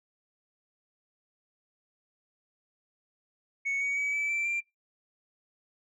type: tone with pitch steps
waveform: sine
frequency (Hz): 2217 / 2247 / 2277 / 2307 / 2338 / 2369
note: C#7 / C#7 / C#7 / D7 / D7 / D7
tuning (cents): 0 / +23 / +46 / -31 / -8 / +14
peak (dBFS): -25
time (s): 3.65-4.61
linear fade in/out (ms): 20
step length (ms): 160
effects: noise-tail reverb RT60 0.2 s tail -25 dB re dry + tanh soft clip ceiling -26 dBFS